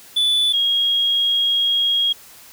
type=tone pair in turn; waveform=triangle / sine; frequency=3474 / 3279 Hz; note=A7 / G#7; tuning=-23 / -23 cents; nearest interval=minor second; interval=100 cents; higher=first; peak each=-13 / -15 dBFS; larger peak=first; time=0.16-0.53 / 0.53-2.13 s; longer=second; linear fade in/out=10 ms; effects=white hiss -44 dBFS RMS until 2.52 s